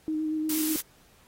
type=tone with vibrato; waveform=sine; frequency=311.1 Hz; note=D#4; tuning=in tune; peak=-26 dBFS; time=0.08-0.76 s; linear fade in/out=0 ms; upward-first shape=square; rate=8.5 Hz; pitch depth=14 cents each way
type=noise; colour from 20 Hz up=blue; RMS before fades=-30 dBFS; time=0.49-0.81 s; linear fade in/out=5 ms
effects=pink hiss -60 dBFS RMS until 1.27 s + AAC 48 kbps